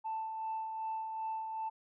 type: tone with tremolo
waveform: sine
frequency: 884 Hz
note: A5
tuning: 8 cents sharp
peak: -33 dBFS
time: 0.04-1.7 s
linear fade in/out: 20 ms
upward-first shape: sine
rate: 2.6 Hz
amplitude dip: 40%
effects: tanh soft clip ceiling -31 dBFS